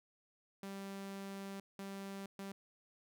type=tone bursts at uneven times; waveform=sawtooth; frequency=196.2 Hz; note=G3; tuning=2 cents sharp; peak=-40 dBFS; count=3; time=0.63-1.6 / 1.79-2.26 / 2.39-2.52 s; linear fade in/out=2 ms; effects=none